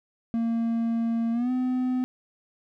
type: tone with pitch glide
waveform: triangle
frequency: 230 to 253.7 Hz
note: A#3 to B3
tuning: -23 to +47 cents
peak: -21 dBFS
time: 0.34-2.04 s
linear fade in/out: 0 ms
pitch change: +170 cents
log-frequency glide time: 1.32-1.51 s
effects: none